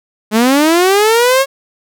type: linear sweep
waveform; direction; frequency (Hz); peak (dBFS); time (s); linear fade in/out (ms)
sawtooth; up; 207.7 to 553; -4; 0.31-1.46; 50
effects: none